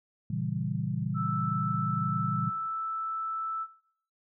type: chord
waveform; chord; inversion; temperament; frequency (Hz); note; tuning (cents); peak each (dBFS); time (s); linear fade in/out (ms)
sine; A# diminished seventh; none; equal; 116.54 / 138.59 / 164.81 / 196; A#2 / C#3 / E3 / G3; 0 / 0 / 0 / 0; -35 / -33 / -34 / -36; 0.3-2.5; 5
type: tone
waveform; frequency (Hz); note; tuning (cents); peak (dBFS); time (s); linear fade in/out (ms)
sine; 1318.5; E6; 0; -31; 1.14-3.67; 50
effects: noise-tail reverb RT60 0.6 s tail -17 dB re dry